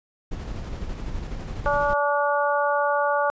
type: noise with tremolo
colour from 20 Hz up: brown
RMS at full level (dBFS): -30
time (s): 0.31-1.94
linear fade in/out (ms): 10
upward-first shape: square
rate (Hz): 12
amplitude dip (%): 30
type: harmonic tone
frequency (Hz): 288.5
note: D4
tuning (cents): -31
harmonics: 2 / 3 / 4 / 5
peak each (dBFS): -23 / -25 / -26 / -27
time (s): 1.66-3.3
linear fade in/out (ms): 0
effects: resampled to 16000 Hz